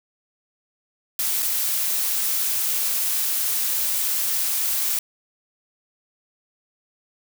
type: noise with dropouts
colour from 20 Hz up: blue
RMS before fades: -23 dBFS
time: 1.19-4.99 s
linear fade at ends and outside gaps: 2 ms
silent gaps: 1.423-1.426 s
effects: none